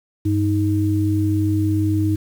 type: tone pair together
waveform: sine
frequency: 98.81 / 313.7 Hz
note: G2 / D#4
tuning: +14 / +14 cents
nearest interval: octave + minor sixth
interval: 2000 cents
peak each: -18 / -19 dBFS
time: 0.25-2.16 s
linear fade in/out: 10 ms
effects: 7-bit